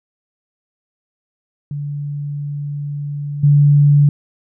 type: tone with level steps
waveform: sine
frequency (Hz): 144.7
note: D3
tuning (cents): -25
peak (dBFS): -21 / -7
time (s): 1.71-4.09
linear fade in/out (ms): 2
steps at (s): 3.43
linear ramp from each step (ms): 10
effects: none